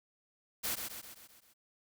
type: noise with echo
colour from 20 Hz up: white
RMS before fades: -35 dBFS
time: 0.63-0.76 s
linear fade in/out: 20 ms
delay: 130 ms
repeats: 6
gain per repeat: -5 dB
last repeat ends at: 1.54 s
effects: none